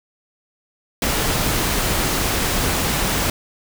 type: noise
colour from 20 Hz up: pink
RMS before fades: -20 dBFS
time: 1.02-3.3 s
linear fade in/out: 2 ms
effects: none